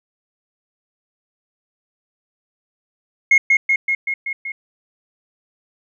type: tone with echo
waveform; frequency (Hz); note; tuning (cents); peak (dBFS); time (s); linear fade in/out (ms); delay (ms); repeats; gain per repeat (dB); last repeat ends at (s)
sine; 2157; C#7; -48; -6; 3.31-3.38; 5; 190; 6; -3; 4.52
effects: tanh soft clip ceiling -6 dBFS